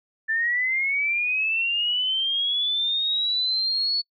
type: linear sweep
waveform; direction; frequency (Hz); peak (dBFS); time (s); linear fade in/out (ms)
sine; up; 1760 to 4435; -21; 0.28-4.02; 20
effects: noise-tail reverb RT60 0.1 s tail -26 dB re dry